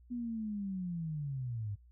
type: linear sweep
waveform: sine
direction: down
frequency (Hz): 246.9 to 98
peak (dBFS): -35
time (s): 0.1-1.76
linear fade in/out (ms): 20
effects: added 60 Hz sine -57 dBFS peak until 1.91 s